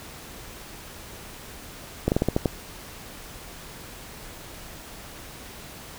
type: slowing click train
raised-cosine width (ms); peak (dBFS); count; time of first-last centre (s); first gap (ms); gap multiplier
2; -7; 7; 2.08-2.458; 39; 1.19
effects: pink hiss -42 dBFS RMS until 5.98 s